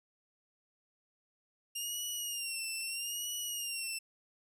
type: tone with vibrato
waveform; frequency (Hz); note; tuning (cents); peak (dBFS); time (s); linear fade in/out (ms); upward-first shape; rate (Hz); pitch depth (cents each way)
15% pulse; 2800; F7; +4; -29; 1.75-3.99; 10; sine; 0.78; 81
effects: none